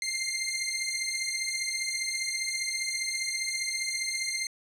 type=beating tone pair; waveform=15% pulse; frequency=2093 / 2108 Hz; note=C7 / C7; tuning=0 / +12 cents; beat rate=15 Hz; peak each=-26 / -26 dBFS; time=0.02-4.47 s; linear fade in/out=2 ms; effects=low-pass 12000 Hz 12 dB/octave

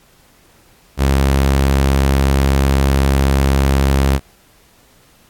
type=tone; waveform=sawtooth; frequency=68.1 Hz; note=C#2; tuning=30 cents flat; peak=-7 dBFS; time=0.97-4.2 s; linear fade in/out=50 ms; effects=pink hiss -51 dBFS RMS until 5.29 s + AAC 64 kbps

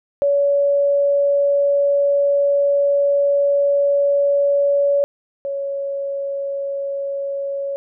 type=tone pair in turn; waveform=sine; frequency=566 / 556.6 Hz; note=C#5 / C#5; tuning=+36 / +7 cents; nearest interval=unison; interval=29 cents; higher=first; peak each=-13 / -21 dBFS; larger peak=first; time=0.22-5.04 / 5.45-7.76 s; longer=first; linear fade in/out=0 ms; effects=none

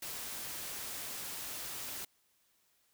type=noise; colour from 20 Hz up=white; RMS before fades=-42 dBFS; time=0.02-2.05 s; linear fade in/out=5 ms; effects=white hiss -73 dBFS RMS until 2.93 s

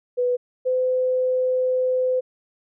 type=tone pair in turn; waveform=sine; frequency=493.9 / 509.8 Hz; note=B4 / C5; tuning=0 / -45 cents; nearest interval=minor second; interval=55 cents; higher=second; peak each=-18 dBFS; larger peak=neither; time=0.17-0.37 / 0.65-2.21 s; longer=second; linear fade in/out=20 ms; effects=none

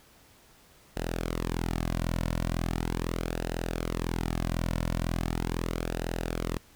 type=tone with flanger; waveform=sawtooth; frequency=42 Hz; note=E1; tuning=33 cents sharp; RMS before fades=-31 dBFS; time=0.96-6.58 s; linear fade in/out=10 ms; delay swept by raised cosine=0.88 to 2.48 ms; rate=0.39 Hz; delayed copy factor=-0.6; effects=pink hiss -58 dBFS RMS until 6.75 s

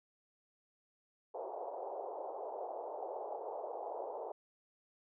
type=band-pass noise; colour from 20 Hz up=white; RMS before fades=-43 dBFS; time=1.34-4.32 s; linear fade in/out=5 ms; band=400 to 860 Hz; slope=48 dB/octave; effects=none

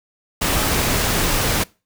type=noise; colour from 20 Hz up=pink; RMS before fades=-19 dBFS; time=0.41-1.64 s; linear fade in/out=10 ms; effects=noise-tail reverb RT60 0.3 s tail -23 dB re dry

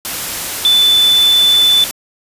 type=tone in noise; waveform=sine; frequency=3505 Hz; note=A7; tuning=7 cents flat; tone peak=-7 dBFS; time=0.65-1.84 s; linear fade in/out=0 ms; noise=white; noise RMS=-21 dBFS; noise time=0.05-1.91 s; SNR=+11 dB; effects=resampled to 32000 Hz

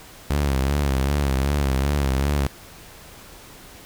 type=tone with vibrato; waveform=sawtooth; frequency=69.3 Hz; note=C#2; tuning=in tune; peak=-15 dBFS; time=0.3-2.47 s; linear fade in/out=5 ms; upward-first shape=sine; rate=2.6 Hz; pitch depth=91 cents each way; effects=pink hiss -44 dBFS RMS until 3.85 s

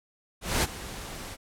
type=noise with ADSR envelope; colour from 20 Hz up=pink; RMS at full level=-23 dBFS; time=0.41-1.37 s; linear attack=220 ms; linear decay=31 ms; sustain=-16 dB; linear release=40 ms; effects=low-pass 12000 Hz 12 dB/octave

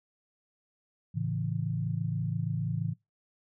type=chord; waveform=sine; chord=A major; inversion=none; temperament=equal; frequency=110 / 138.59 / 164.81 Hz; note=A2 / C#3 / E3; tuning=0 / 0 / 0 cents; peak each=-33 dBFS; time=1.14-2.94 s; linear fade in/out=20 ms; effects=noise-tail reverb RT60 0.2 s tail -23 dB re dry

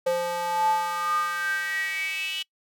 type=tone with high-pass filter sweep; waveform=square; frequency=173.9 Hz; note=F3; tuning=7 cents flat; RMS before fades=-27 dBFS; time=0.06-2.43 s; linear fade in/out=10 ms; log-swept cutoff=560 to 3000 Hz; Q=9.3; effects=noise-tail reverb RT60 0.1 s tail -24 dB re dry

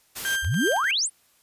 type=noise; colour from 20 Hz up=white; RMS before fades=-33 dBFS; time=0.15-0.37 s; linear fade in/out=20 ms
type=tone with tremolo; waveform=35% pulse; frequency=1583 Hz; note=G6; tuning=17 cents sharp; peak=-20 dBFS; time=0.25-0.91 s; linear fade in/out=0 ms; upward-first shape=triangle; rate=3 Hz; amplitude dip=85%
type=clicks; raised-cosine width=0.2 ms; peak=-24 dBFS; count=7; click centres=0.33 / 0.447 / 0.543 / 0.674 / 0.721 / 0.765 / 0.843 s
type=exponential sweep; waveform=sine; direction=up; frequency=60 to 10140 Hz; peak=-21 dBFS; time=0.42-1.1 s; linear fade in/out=50 ms
effects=white hiss -62 dBFS RMS until 1.42 s + resampled to 32000 Hz

